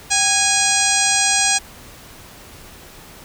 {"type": "harmonic tone with a mistuned harmonic", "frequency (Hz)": 825, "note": "G#5", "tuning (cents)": -12, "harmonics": [1, 2, 3, 4, 5, 6, 7, 8, 9, 10], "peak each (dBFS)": [-23, -24, -23, -26, -25, -25, -22, -22, -24, -22], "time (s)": [0.1, 1.59], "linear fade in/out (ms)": 20, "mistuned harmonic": 1, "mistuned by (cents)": -88, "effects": ["pink hiss -41 dBFS RMS until 3.24 s"]}